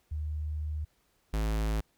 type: tone pair in turn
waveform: sine / square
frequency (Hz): 76.2 / 53.83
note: D#2 / A1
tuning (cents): -36 / -37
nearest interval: tritone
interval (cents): 601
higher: first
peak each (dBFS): -31 / -28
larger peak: second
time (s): 0.11-0.85 / 1.33-1.81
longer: first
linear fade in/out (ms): 10
effects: pink hiss -71 dBFS RMS until 1.97 s